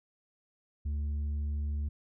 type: tone with tanh clipping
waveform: sine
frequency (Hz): 73.42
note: D2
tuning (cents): 0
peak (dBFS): -31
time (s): 0.85-1.89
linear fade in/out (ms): 10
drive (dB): 4
effects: none